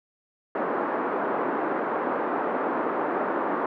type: band-pass noise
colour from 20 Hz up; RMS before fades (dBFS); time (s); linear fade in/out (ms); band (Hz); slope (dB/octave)
pink; -27; 0.55-3.66; 2; 280 to 1400; 24
effects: none